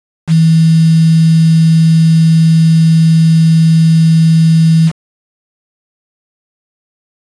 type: tone with quantisation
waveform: sine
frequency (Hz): 162.2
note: E3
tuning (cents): -28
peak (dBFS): -4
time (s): 0.27-4.92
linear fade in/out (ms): 50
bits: 4
effects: resampled to 22050 Hz